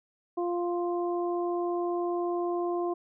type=harmonic tone; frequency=349.2 Hz; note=F4; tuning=in tune; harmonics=1 / 2 / 3; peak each=-28 / -34 / -38 dBFS; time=0.37-2.94 s; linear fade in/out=10 ms; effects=none